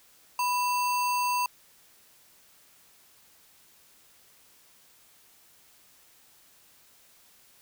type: tone with sample-and-hold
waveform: sine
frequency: 987.8 Hz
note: B5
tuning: in tune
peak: -24 dBFS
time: 0.39-1.46 s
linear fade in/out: 2 ms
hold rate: 3675 Hz
effects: white hiss -59 dBFS RMS until 7.61 s